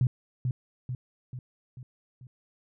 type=tone with echo; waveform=sine; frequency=125.8 Hz; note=B2; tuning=32 cents sharp; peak=-20 dBFS; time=0.01-0.07 s; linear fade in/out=2 ms; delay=440 ms; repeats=5; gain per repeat=-5 dB; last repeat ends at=2.27 s; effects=none